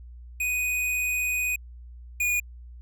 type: tone pair in turn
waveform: square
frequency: 2489 / 2449 Hz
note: D#7 / D#7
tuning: 0 / -28 cents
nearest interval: unison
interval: 28 cents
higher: first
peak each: -25 / -23 dBFS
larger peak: second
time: 0.4-1.56 / 2.2-2.4 s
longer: first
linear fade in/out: 5 ms
effects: added 60 Hz sine -41 dBFS peak until 2.81 s